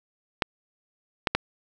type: clicks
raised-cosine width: 0.3 ms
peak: -5 dBFS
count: 3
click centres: 0.422 / 1.272 / 1.35 s
effects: none